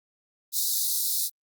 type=high-pass noise; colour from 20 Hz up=white; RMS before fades=-26 dBFS; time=0.52-1.3 s; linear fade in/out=50 ms; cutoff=3700 Hz; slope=96 dB/octave; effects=Opus 48 kbps